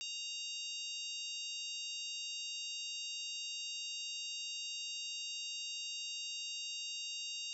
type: harmonic tone with a mistuned harmonic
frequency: 932.3 Hz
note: A#5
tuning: in tune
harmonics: 3 / 4 / 5 / 6 / 7 / 8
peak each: -44 / -46 / -48 / -50 / -51 / -52 dBFS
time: 0.01-7.53 s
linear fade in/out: 0 ms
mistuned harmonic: 7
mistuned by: -38 cents
effects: none